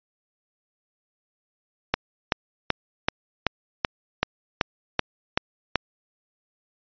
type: click train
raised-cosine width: 0.3 ms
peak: -3 dBFS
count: 11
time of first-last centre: 1.94-5.757 s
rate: 2.62 Hz
effects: resampled to 11025 Hz